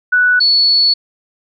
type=tone pair in turn; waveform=sine; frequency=1480 / 4417 Hz; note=F#6 / C#8; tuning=0 / -7 cents; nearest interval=octave + perfect fifth; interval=1893 cents; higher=second; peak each=-8 dBFS; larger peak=neither; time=0.12-0.4 / 0.4-0.94 s; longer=second; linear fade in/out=10 ms; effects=none